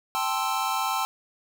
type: chord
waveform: square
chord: A minor seventh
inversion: third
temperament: equal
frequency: 784 / 880 / 1046.5 / 1318.5 Hz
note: G5 / A5 / C6 / E6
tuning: 0 / 0 / 0 / 0 cents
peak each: -31 dBFS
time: 0.15-1.05 s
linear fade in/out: 0 ms
effects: none